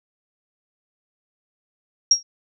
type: tone with exponential decay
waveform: sine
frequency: 5610 Hz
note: F8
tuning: 7 cents sharp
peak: -7 dBFS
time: 2.11-2.23 s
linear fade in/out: 5 ms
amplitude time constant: 24 ms
effects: none